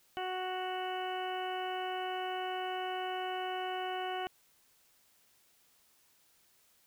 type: harmonic tone with a mistuned harmonic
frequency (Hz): 370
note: F#4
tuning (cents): 0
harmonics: 1 / 2 / 3 / 4 / 5 / 6 / 7 / 8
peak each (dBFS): -40 / -37 / -46 / -45 / -50 / -51 / -53 / -45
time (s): 0.17-4.27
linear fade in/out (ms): 0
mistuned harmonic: 7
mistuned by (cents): +30
effects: white hiss -68 dBFS RMS until 6.86 s